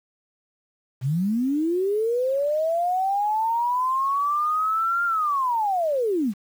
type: linear two-way sweep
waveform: sine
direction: up then down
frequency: 119.5 to 1405 to 180.8 Hz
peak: -20 dBFS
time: 1.01-6.34 s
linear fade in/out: 50 ms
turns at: 5.05 s
effects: 8-bit